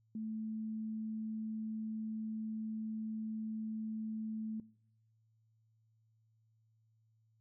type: tone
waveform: sine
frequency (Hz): 218.9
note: A3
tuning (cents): -9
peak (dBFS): -38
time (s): 0.15-4.6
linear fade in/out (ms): 2
effects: noise-tail reverb RT60 0.7 s tail -22 dB re dry + added 111 Hz sine -70 dBFS peak until 7.4 s